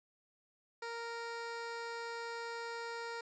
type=tone; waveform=15% pulse; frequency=465.2 Hz; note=A#4; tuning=4 cents flat; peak=-34 dBFS; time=0.82-3.21 s; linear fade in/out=5 ms; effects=resampled to 16000 Hz